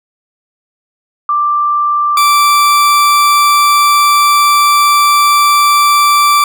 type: tone pair in turn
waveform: sine / 40% pulse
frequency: 1179 / 1168.2 Hz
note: D6 / D6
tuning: +6 / -10 cents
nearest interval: unison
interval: 16 cents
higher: first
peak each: -9 / -5 dBFS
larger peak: second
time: 1.29-2.17 / 2.17-6.44 s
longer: second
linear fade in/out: 2 ms
effects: none